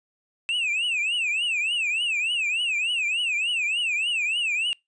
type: tone with vibrato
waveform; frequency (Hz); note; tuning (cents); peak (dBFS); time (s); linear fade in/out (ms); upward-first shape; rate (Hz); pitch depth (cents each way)
triangle; 2637; E7; 0; -21; 0.49-4.73; 0; triangle; 3.4; 220
effects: noise-tail reverb RT60 0.2 s tail -26 dB re dry + resampled to 22050 Hz